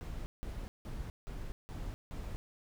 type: noise bursts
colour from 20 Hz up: brown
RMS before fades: -41 dBFS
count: 6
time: 0.01-2.36 s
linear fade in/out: 0 ms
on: 250 ms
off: 170 ms
effects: none